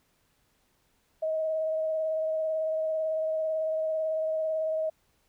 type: tone with vibrato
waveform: sine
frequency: 633 Hz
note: D#5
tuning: 30 cents sharp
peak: -26 dBFS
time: 1.22-4.9 s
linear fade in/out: 10 ms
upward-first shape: triangle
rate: 18 Hz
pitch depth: 21 cents each way
effects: pink hiss -70 dBFS RMS until 5.28 s